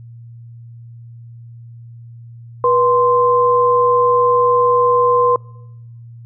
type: tone pair together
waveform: sine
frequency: 487.1 / 1040.5 Hz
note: B4 / C6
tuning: -24 / -10 cents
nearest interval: octave + minor second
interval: 1314 cents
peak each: -13 dBFS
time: 2.64-5.36 s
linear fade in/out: 2 ms
effects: noise-tail reverb RT60 1.0 s tail -26 dB re dry + added 117 Hz sine -34 dBFS peak until 6.25 s